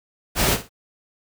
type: noise with echo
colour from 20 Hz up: pink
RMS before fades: -19 dBFS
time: 0.35-0.58 s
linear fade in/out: 50 ms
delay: 57 ms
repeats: 2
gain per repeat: -13 dB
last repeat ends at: 0.694 s
effects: none